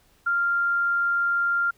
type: tone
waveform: sine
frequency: 1393 Hz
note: F6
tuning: 5 cents flat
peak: -20 dBFS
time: 0.26-1.71 s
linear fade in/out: 10 ms
effects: pink hiss -61 dBFS RMS until 1.77 s